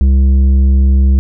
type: tone with tanh clipping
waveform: sine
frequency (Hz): 66.8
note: C2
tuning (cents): +36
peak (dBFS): -7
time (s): 0.01-1.19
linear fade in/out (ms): 0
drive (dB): 8
effects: none